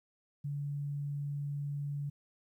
sine tone, 143.5 Hz, D3, 40 cents flat, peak -34 dBFS, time 0.44-2.1 s, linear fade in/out 10 ms, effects 12-bit

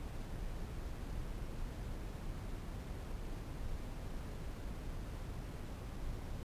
brown noise with sample-and-hold, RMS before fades -43 dBFS, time 0-6.43 s, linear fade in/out 0 ms, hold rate 11025 Hz, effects resampled to 32000 Hz

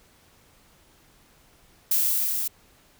violet noise with level ramp, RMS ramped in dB -21 to -28 dBFS, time 1.91-2.48 s, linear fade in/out 5 ms, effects pink hiss -58 dBFS RMS until 2.99 s

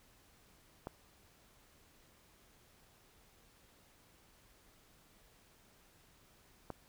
clicks, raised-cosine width 1 ms, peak -27 dBFS, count 2, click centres 0.871 / 6.703 s, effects pink hiss -66 dBFS RMS until 6.88 s

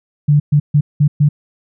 sine tone bursts at uneven times, 146.83 Hz, D3, in tune, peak -7 dBFS, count 5, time 0.28-0.4 / 0.52-0.6 / 0.74-0.81 / 1-1.08 / 1.2-1.29 s, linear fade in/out 10 ms, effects none

